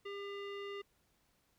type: tone with low-pass filter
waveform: square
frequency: 401.2 Hz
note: G4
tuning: 40 cents sharp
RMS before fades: -44 dBFS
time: 0.05-0.82 s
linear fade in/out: 10 ms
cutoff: 2700 Hz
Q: 2.3
effects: pink hiss -75 dBFS RMS until 1.58 s